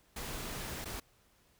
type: noise with dropouts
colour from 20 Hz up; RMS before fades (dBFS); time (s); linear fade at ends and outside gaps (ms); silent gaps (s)
pink; -41; 0.16-1; 5; 0.846-0.855
effects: pink hiss -68 dBFS RMS until 1.59 s